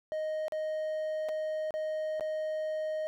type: tone with dropouts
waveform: triangle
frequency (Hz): 622.3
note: D#5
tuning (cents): 0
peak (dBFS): -29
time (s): 0.12-3.07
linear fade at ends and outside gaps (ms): 0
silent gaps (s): 0.482-0.522 / 1.287-1.291 / 1.707-1.74 / 2.197-2.208
effects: none